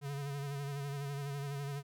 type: tone with vibrato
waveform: square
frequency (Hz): 141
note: C#3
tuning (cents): +30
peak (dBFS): -38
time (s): 0.01-1.83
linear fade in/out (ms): 50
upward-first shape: sine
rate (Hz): 12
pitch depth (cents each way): 41
effects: none